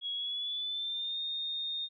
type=tone with pitch glide; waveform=sine; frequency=3329 to 3672 Hz; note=G#7 to A#7; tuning=+3 to -27 cents; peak=-33 dBFS; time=0.01-1.89 s; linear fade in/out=50 ms; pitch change=+170 cents; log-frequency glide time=0.14-1.19 s; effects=none